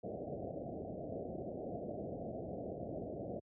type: low-pass noise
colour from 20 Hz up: white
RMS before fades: -43 dBFS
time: 0.03-3.4 s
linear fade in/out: 10 ms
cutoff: 710 Hz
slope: 96 dB/octave
effects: high-pass 80 Hz 12 dB/octave